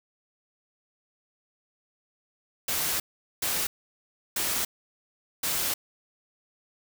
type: noise bursts at uneven times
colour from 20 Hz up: white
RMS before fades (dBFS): -28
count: 4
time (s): 2.68-3 / 3.42-3.67 / 4.36-4.65 / 5.43-5.74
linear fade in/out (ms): 5
effects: none